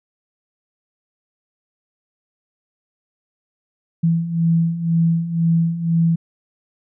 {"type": "beating tone pair", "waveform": "sine", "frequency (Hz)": [164.81, 166.81], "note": ["E3", "E3"], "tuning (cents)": [0, 21], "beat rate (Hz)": 2, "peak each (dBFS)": [-21, -16], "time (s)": [4.03, 6.16], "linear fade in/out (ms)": 10, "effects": []}